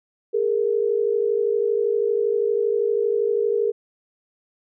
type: tone pair together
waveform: sine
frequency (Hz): 411.6 / 464.2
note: G#4 / A#4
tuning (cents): -16 / -7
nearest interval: major second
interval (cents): 209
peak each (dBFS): -21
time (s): 0.33-3.72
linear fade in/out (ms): 20
effects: none